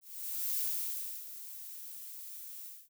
violet noise with ADSR envelope, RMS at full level -33 dBFS, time 0.01-2.89 s, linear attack 560 ms, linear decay 670 ms, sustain -13 dB, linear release 230 ms, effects none

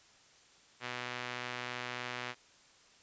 sawtooth tone with band-pass filter, 123.4 Hz, B2, 1 cent flat, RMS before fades -41 dBFS, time 0.8-2.35 s, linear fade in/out 50 ms, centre 2200 Hz, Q 1, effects white hiss -62 dBFS RMS until 3.02 s + resampled to 16000 Hz

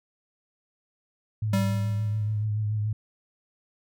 sine tone with vibrato, 106.4 Hz, G#2, 42 cents sharp, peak -24 dBFS, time 1.42-2.93 s, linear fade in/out 5 ms, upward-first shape triangle, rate 7 Hz, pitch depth 42 cents each way
square tone with exponential decay, 193.8 Hz, G3, 20 cents flat, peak -22 dBFS, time 1.53-2.45 s, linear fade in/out 5 ms, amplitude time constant 200 ms
effects none

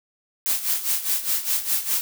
blue noise with tremolo, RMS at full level -21 dBFS, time 0.46-2.01 s, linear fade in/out 0 ms, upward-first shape sine, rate 4.9 Hz, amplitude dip 75%, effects none

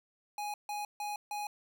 square tone bursts, 830.6 Hz, G#5, in tune, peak -36 dBFS, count 4, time 0.38-1.47 s, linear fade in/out 2 ms, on 160 ms, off 150 ms, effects none

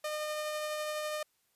sawtooth tone with tremolo, 608 Hz, D#5, 40 cents flat, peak -29 dBFS, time 0.04-1.23 s, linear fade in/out 5 ms, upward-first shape triangle, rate 12 Hz, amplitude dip 25%, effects white hiss -74 dBFS RMS until 1.55 s + resampled to 32000 Hz

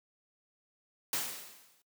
white noise with exponential decay, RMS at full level -31 dBFS, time 1.13-1.82 s, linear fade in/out 2 ms, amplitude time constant 150 ms, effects noise-tail reverb RT60 0.1 s tail -20 dB re dry + high-pass 150 Hz 12 dB/octave

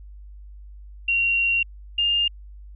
sine tone pair in turn, 2753 / 2812 Hz, F7 / F7, -25 / +11 cents, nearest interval unison, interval 36 cents, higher second, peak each -18 dBFS, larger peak neither, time 1.08-1.63 / 1.98-2.28 s, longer first, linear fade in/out 5 ms, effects added 50 Hz sine -39 dBFS peak until 2.75 s

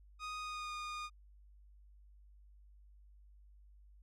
sawtooth tone with pitch glide, 1244.5 to 1223.8 Hz, D#6 to D#6, 0 to -29 cents, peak -37 dBFS, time 0.19-1.1 s, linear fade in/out 50 ms, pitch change -29 cents, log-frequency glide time 0.4-0.73 s, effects added 50 Hz sine -58 dBFS peak until 4.02 s + low-pass 6000 Hz 12 dB/octave

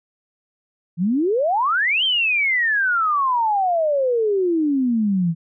sine exponential two-way sweep, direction up then down, 160.3 to 3197 to 160.3 Hz, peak -16 dBFS, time 0.97-5.35 s, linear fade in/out 50 ms, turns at 2.04 s, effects none

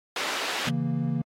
white band-pass noise, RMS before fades -31 dBFS, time 0.16-0.69 s, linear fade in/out 2 ms, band 350 to 3400 Hz, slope 12 dB/octave
triangle chord, A# diminished, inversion first, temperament equal, 138.59 / 164.81 / 233.1 Hz, C#3 / E3 / A#3, 0 / 0 / 0 cents, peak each -27 dBFS, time 0.67-1.22 s, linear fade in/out 5 ms
effects AAC 48 kbps

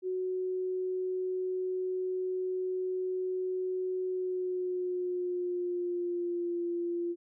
sine tone with pitch glide, 370 to 345.2 Hz, F#4 to F4, 0 to -20 cents, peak -30 dBFS, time 0.02-7.16 s, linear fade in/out 50 ms, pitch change -120 cents, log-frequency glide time 4.07-6.64 s, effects none

